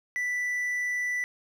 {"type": "tone", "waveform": "triangle", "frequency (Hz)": 1975.5, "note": "B6", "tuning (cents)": 0, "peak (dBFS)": -25, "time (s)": [0.16, 1.24], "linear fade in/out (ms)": 0, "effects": []}